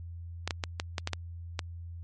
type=clicks; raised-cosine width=0.2 ms; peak=-13 dBFS; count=8; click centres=0.476 / 0.508 / 0.638 / 0.799 / 0.982 / 1.074 / 1.133 / 1.592 s; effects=added 85 Hz sine -39 dBFS peak until 2.03 s + MP3 48 kbps